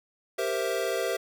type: chord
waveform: square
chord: C dominant seventh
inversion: second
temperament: equal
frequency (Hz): 392 / 466.2 / 523.3 / 659.3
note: G4 / Bb4 / C5 / E5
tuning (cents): 0 / 0 / 0 / 0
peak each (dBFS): -33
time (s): 0.38-1.17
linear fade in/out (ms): 10
effects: none